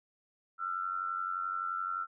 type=tone with amplitude modulation; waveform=sine; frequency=1349 Hz; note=E6; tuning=40 cents sharp; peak=-29 dBFS; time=0.58-2.07 s; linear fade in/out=50 ms; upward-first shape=sine; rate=91.6 Hz; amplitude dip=75%; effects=none